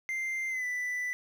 triangle tone with pitch glide, 2090 to 1984.1 Hz, C7 to B6, -2 to +7 cents, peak -29 dBFS, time 0.09-1.13 s, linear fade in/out 0 ms, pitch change -91 cents, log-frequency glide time 0.49-0.65 s, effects 10-bit

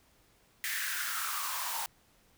white noise with high-pass filter sweep, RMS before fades -35 dBFS, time 0.64-1.86 s, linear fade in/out 0 ms, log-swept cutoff 1900 to 850 Hz, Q 5.5, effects pink hiss -66 dBFS RMS until 2.37 s

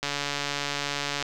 click train, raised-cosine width 0.2 ms, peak -11 dBFS, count 172, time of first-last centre 0.03-1.226 s, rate 143 Hz, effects none

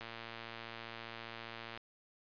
click train, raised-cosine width 0.3 ms, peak -29 dBFS, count 204, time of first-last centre 0.01-1.775 s, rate 115 Hz, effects resampled to 11025 Hz

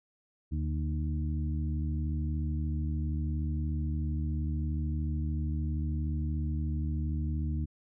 harmonic tone with a mistuned harmonic, 77 Hz, D#2, 17 cents flat, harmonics 1 / 2 / 3 / 4, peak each -30 / -36 / -40 / -42 dBFS, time 0.51-7.66 s, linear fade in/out 20 ms, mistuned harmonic 2, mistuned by -43 cents, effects none

